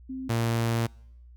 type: tone pair in turn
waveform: sine / sawtooth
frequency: 261.6 / 115.62 Hz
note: C4 / A#2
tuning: 0 / -14 cents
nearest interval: octave + major second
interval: 1414 cents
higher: first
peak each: -32 / -20 dBFS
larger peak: second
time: 0.09-0.29 / 0.29-0.87 s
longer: second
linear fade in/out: 10 ms
effects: noise-tail reverb RT60 0.8 s tail -26 dB re dry + added 60 Hz sine -47 dBFS peak until 1.36 s